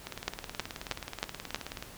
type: two click trains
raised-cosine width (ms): 0.2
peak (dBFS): -20 / -12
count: 34 / 5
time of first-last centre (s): 0.07-1.825 / 0.28-1.546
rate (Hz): 18.8 / 3.16
effects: pink hiss -49 dBFS RMS until 1.97 s